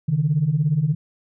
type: beating tone pair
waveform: sine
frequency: 138.59 / 155.59 Hz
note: C#3 / D#3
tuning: 0 / 0 cents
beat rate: 17 Hz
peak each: -21 / -18 dBFS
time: 0.08-0.95 s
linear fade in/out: 10 ms
effects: tanh soft clip ceiling -9 dBFS